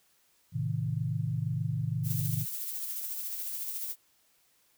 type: chord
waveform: sine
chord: A diminished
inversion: none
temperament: just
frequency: 110 / 132 / 158.4 Hz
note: A2 / C3 / Eb3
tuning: 0 / +16 / +31 cents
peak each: -33 dBFS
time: 0.52-2.46 s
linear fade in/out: 50 ms
type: noise with tremolo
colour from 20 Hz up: violet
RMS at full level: -35 dBFS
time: 2.03-3.96 s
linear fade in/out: 50 ms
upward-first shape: sine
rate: 14 Hz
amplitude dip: 35%
effects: white hiss -68 dBFS RMS until 4.77 s

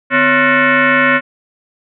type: tone with frequency modulation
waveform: sine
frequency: 150.4 Hz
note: D3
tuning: 42 cents sharp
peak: -8 dBFS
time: 0.1-1.21 s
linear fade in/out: 50 ms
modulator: 406 Hz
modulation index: 5.3
effects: none

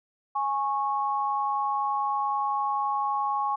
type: tone pair together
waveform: sine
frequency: 830.6 / 1099 Hz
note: G#5 / C#6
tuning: 0 / -15 cents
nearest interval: perfect fourth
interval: 485 cents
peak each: -27 dBFS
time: 0.35-3.56 s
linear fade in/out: 10 ms
effects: none

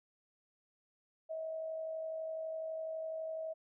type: tone with amplitude modulation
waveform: sine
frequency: 641 Hz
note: E5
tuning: 49 cents flat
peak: -36 dBFS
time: 1.29-3.54 s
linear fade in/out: 20 ms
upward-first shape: sine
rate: 52 Hz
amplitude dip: 35%
effects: none

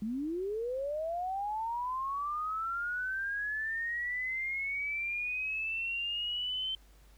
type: linear sweep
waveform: sine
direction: up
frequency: 203.6 to 3100 Hz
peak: -32 dBFS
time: 0.02-6.75 s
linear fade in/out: 2 ms
effects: added 50 Hz sine -57 dBFS peak until 7.17 s + pink hiss -65 dBFS RMS until 7.17 s

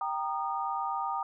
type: chord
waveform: sine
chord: Eb major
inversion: first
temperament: equal with one note detuned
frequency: 784 / 932.3 / 1226.7 Hz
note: G5 / Bb5 / Eb6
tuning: 0 / 0 / -25 cents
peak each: -34 dBFS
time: 0.01-1.23 s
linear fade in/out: 2 ms
effects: none

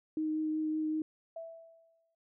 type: tone with vibrato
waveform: sine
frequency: 311.1 Hz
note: D#4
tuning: in tune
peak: -30 dBFS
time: 0.17-1.02 s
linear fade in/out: 2 ms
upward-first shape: triangle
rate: 5.3 Hz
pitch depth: 11 cents each way
type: tone with exponential decay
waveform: sine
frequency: 659.3 Hz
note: E5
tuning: in tune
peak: -38 dBFS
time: 1.36-2.15 s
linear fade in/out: 5 ms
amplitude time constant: 170 ms
effects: none

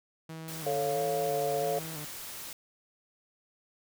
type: tone with vibrato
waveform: sawtooth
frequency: 155.56 Hz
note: D#3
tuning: in tune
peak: -36 dBFS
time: 0.29-2.05 s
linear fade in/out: 5 ms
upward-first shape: square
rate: 1.5 Hz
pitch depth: 60 cents each way
type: noise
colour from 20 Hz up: white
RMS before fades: -42 dBFS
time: 0.48-2.53 s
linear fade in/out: 2 ms
type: chord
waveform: sine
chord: A augmented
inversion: none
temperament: equal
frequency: 440 / 554.4 / 698.5 Hz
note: A4 / C#5 / E#5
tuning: 0 / 0 / 0 cents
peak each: -32 dBFS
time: 0.66-1.79 s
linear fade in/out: 5 ms
effects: none

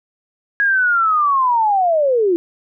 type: linear sweep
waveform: sine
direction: down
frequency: 1661.2 to 330.1 Hz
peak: -12 dBFS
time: 0.6-2.36 s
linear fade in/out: 0 ms
effects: none

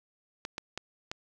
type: clicks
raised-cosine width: 0.2 ms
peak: -18 dBFS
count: 4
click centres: 0.451 / 0.581 / 0.776 / 1.115 s
effects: none

